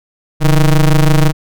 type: ring-modulated tone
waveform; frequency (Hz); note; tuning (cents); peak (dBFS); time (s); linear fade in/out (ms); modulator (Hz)
square; 79; D#2; +27; -4; 0.4-1.33; 50; 66
effects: none